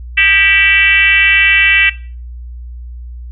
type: tone with frequency modulation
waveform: sine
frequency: 2313 Hz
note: D7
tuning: 27 cents flat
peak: -6 dBFS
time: 0.17-1.9 s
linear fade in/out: 10 ms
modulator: 363 Hz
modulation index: 1.5
effects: noise-tail reverb RT60 0.4 s tail -19 dB re dry + added 60 Hz sine -25 dBFS peak until 3.31 s